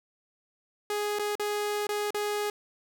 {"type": "tone with dropouts", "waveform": "sawtooth", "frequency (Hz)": 415.6, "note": "G#4", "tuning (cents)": 1, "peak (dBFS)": -24, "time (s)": [0.9, 2.5], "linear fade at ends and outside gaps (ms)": 2, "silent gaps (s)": [[1.188, 1.194], [1.354, 1.396], [1.869, 1.89], [2.106, 2.145]], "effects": []}